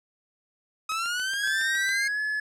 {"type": "linear sweep", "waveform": "sawtooth", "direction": "up", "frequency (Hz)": [1263, 2138], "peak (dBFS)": -23, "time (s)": [0.89, 2.08], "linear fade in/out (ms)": 5}
{"type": "click train", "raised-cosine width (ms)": 0.2, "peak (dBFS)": -25, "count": 8, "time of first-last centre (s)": [0.92, 1.891], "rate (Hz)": 7.21}
{"type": "tone with pitch glide", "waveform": "triangle", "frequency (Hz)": [1569, 1711], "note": ["G6", "A6"], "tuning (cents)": [1, -49], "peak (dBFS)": -24, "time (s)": [1.43, 2.4], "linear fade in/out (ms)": 5, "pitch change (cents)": 150, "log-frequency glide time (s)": [1.87, 2.2]}
{"effects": ["low-pass 10000 Hz 12 dB/octave"]}